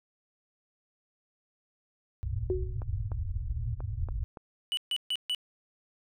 white low-pass noise, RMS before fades -33 dBFS, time 2.23-4.24 s, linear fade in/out 0 ms, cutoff 120 Hz, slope 96 dB/octave
sine tone with exponential decay, 370 Hz, F#4, in tune, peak -24 dBFS, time 2.5-2.8 s, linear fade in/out 1 ms, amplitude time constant 64 ms
clicks, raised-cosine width 1 ms, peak -29 dBFS, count 5, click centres 2.819 / 3.118 / 3.805 / 4.087 / 4.372 s
triangle tone bursts, 2960 Hz, F#7, in tune, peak -26 dBFS, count 4, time 4.72-5.348 s, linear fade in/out 0 ms, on 52 ms, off 140 ms
effects none

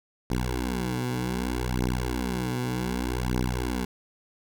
10% pulse beating tone pair, 61.74 / 62.39 Hz, B1 / B1, 0 / +18 cents, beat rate 0.65 Hz, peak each -21 dBFS, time 0.3-3.85 s, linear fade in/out 5 ms, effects none

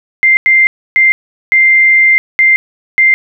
sine tone bursts at uneven times, 2093 Hz, C7, in tune, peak -4 dBFS, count 6, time 0.23-0.37 / 0.46-0.67 / 0.96-1.12 / 1.52-2.18 / 2.39-2.56 / 2.98-3.14 s, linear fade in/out 0 ms, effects none

